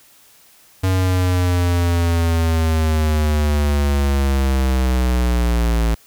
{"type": "linear sweep", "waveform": "square", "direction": "down", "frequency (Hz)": [94.2, 55.8], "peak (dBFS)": -15, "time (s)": [0.83, 5.95], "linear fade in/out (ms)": 10, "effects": ["white hiss -50 dBFS RMS until 6.06 s"]}